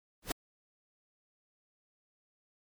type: noise with exponential growth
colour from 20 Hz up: pink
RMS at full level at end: -27 dBFS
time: 0.22-0.32 s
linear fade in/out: 5 ms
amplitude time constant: 20 ms
effects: MP3 96 kbps